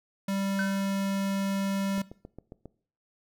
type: tone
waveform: square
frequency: 196 Hz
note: G3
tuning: in tune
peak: -28 dBFS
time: 0.28-2.02 s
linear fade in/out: 5 ms
type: tone with exponential decay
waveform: triangle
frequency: 1528 Hz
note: G6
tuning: 45 cents flat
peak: -25 dBFS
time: 0.59-0.91 s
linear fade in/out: 1 ms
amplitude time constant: 68 ms
type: click train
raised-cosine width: 2 ms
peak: -29 dBFS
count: 6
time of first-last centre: 1.98-2.657 s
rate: 7.39 Hz
effects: noise-tail reverb RT60 0.5 s tail -20 dB re dry